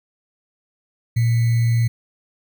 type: tone with sample-and-hold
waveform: sine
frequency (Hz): 116.54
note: A#2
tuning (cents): 0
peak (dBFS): -14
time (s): 1.16-1.88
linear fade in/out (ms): 10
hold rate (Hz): 2100
effects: none